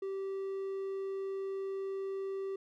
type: tone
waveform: triangle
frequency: 388.4 Hz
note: G4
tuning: 16 cents flat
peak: -33 dBFS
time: 0.02-2.56 s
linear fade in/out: 5 ms
effects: none